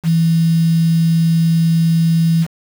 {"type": "tone with quantisation", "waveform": "sine", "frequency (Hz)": 164.81, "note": "E3", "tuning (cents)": 0, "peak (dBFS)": -10, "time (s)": [0.03, 2.47], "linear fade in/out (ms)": 50, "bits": 5, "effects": []}